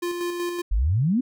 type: tone with tremolo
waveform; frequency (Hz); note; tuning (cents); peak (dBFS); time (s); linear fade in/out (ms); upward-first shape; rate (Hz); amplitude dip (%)
square; 349.2; F4; 0; -25; 0.02-0.62; 10; square; 5.3; 35
type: exponential sweep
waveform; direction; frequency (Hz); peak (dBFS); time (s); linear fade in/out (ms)
sine; up; 43.65 to 270.4; -18; 0.71-1.21; 10
effects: none